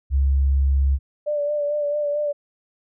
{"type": "tone", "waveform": "sine", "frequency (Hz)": 68.4, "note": "C#2", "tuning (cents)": -23, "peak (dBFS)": -15, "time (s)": [0.1, 0.99], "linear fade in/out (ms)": 50}
{"type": "tone with vibrato", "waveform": "sine", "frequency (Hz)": 587.3, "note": "D5", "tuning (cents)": 0, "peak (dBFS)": -20, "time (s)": [1.26, 2.33], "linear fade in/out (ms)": 20, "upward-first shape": "sine", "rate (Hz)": 4.5, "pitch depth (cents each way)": 29}
{"effects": []}